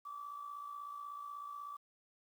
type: tone with amplitude modulation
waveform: sine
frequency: 1156 Hz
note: D6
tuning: 28 cents flat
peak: -40 dBFS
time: 0.05-1.77 s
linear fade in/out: 10 ms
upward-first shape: sine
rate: 56.3 Hz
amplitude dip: 60%
effects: tanh soft clip ceiling -37 dBFS + 11-bit